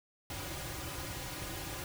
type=noise with comb filter; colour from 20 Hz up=pink; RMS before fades=-41 dBFS; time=0.3-1.84 s; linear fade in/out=2 ms; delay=4.5 ms; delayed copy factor=-0.9; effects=none